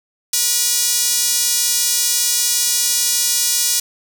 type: tone with high-pass filter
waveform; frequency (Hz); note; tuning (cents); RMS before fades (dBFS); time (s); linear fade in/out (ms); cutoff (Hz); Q
sawtooth; 482.6; B4; -40; -17; 0.33-3.8; 5; 5900; 1.3
effects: 7-bit